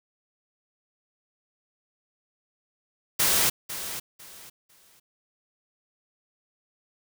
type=noise with echo; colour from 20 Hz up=white; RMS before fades=-22 dBFS; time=3.19-3.5 s; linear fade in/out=10 ms; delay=500 ms; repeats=3; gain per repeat=-12 dB; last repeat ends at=5 s; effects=none